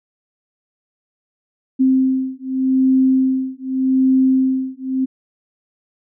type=beating tone pair; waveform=sine; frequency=261.6 / 262.44 Hz; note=C4 / C4; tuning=0 / +5 cents; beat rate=0.84 Hz; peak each=-16 dBFS; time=1.79-5.06 s; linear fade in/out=20 ms; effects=none